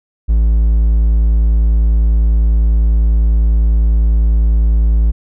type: tone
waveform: triangle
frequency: 55 Hz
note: A1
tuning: in tune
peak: -6 dBFS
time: 0.28-5.12 s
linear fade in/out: 20 ms
effects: none